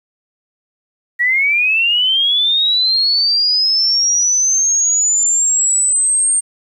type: linear sweep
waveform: sine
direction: up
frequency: 1900 to 8710 Hz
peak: -11 dBFS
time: 1.19-6.41 s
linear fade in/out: 20 ms
effects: 8-bit